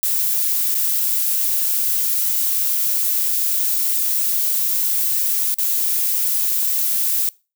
violet noise with dropouts, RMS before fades -19 dBFS, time 0.03-7.29 s, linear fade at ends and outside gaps 0 ms, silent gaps 0.744-0.751 / 5.542-5.585 s, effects noise-tail reverb RT60 0.3 s tail -23 dB re dry

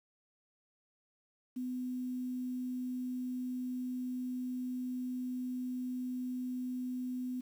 sine tone with quantisation, 251.6 Hz, B3, 32 cents sharp, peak -35 dBFS, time 1.56-7.41 s, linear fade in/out 10 ms, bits 10, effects none

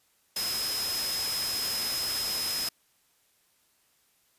sine tone in noise, 5100 Hz, D#8, 42 cents sharp, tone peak -30 dBFS, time 0.36-2.69 s, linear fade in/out 5 ms, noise white, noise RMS -33 dBFS, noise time 0.36-2.69 s, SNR 0 dB, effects white hiss -68 dBFS RMS until 4.38 s + resampled to 32000 Hz

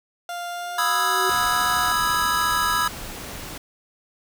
30% pulse tone with pitch glide, 698.5 to 724.8 Hz, F5 to F#5, 0 to -36 cents, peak -26 dBFS, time 0.29-1.92 s, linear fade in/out 2 ms, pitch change +64 cents, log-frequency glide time 0.49-1.68 s
sine tone with exponential growth, 375.5 Hz, F#4, 26 cents sharp, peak -23 dBFS, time 0.56-1.3 s, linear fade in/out 5 ms, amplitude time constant 160 ms
square chord, E major seventh, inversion second, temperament equal, 987.8 / 1244.5 / 1318.5 / 1661.2 Hz, B5 / D#6 / E6 / G#6, 0 / 0 / 0 / 0 cents, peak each -26 dBFS, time 0.78-2.88 s, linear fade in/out 5 ms
pink noise, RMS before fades -35 dBFS, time 1.29-3.58 s, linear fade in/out 5 ms
effects none

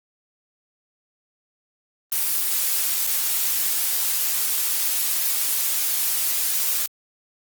blue noise with dropouts, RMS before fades -22 dBFS, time 2.12-6.86 s, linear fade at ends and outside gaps 1 ms, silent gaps 3.067-3.072 s, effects Opus 24 kbps

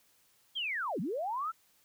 sine linear two-way sweep, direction down then up, 3319 to 153 to 1371 Hz, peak -32 dBFS, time 0.55-1.52 s, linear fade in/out 20 ms, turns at 1 s, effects white hiss -68 dBFS RMS until 1.84 s

